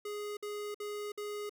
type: tone bursts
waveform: square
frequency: 415.3 Hz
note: G#4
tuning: in tune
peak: -38 dBFS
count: 4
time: 0.05-1.495 s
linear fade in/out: 5 ms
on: 320 ms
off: 55 ms
effects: none